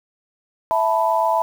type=chord; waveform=sine; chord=E suspended fourth; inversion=none; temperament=equal; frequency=659.3 / 880 / 987.8 Hz; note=E5 / A5 / B5; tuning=0 / 0 / 0 cents; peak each=-20 dBFS; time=0.71-1.42 s; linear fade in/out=0 ms; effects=7-bit